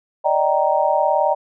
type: chord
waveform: sine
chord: Eb major seventh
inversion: third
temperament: just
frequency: 583.4 / 622.3 / 777.8 / 933.4 Hz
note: D5 / Eb5 / G5 / Bb5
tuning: -12 / 0 / -14 / +2 cents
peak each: -20 dBFS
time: 0.24-1.35 s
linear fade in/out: 20 ms
effects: none